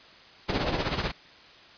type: noise with tremolo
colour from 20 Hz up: pink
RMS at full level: -26 dBFS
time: 0.48-1.12 s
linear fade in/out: 20 ms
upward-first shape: sine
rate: 16 Hz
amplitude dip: 65%
type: band-pass noise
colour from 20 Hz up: white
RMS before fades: -34 dBFS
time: 0.49-0.83 s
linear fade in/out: 5 ms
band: 200 to 650 Hz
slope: 24 dB/octave
effects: white hiss -51 dBFS RMS until 1.77 s + resampled to 11025 Hz